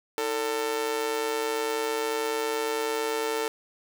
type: tone with amplitude modulation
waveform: sawtooth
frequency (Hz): 446.4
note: A4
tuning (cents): +25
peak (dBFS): -19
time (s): 0.18-3.48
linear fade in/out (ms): 0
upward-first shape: sine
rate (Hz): 129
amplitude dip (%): 75
effects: none